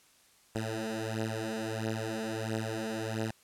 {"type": "beating tone pair", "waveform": "10% pulse", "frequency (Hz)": [110, 111.5], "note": ["A2", "A2"], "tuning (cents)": [0, 23], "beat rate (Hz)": 1.5, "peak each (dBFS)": [-28, -27], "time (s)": [0.55, 3.31], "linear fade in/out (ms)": 5, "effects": ["white hiss -63 dBFS RMS until 3.43 s", "low-pass 11000 Hz 12 dB/octave"]}